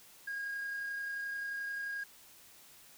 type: tone with amplitude modulation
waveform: sine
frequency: 1631 Hz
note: G#6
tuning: 32 cents flat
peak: -33 dBFS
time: 0.27-2.04 s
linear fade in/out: 10 ms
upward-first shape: sine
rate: 31.4 Hz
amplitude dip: 30%
effects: tanh soft clip ceiling -34 dBFS + white hiss -58 dBFS RMS until 2.97 s